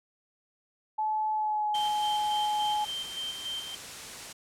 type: tone with pitch glide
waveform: sine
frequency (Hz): 862 to 842.8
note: A5 to G#5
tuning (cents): -36 to +25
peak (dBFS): -26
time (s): 0.98-2.85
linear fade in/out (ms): 10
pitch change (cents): -39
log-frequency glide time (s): 1.33-1.7
type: noise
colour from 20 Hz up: white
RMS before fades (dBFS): -41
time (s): 1.74-4.33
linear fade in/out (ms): 10
type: tone with tremolo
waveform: sine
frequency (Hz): 3136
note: G7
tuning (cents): 0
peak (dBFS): -32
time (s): 1.74-3.75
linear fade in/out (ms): 5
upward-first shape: square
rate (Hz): 3.5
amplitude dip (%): 50
effects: low-pass 9000 Hz 12 dB/octave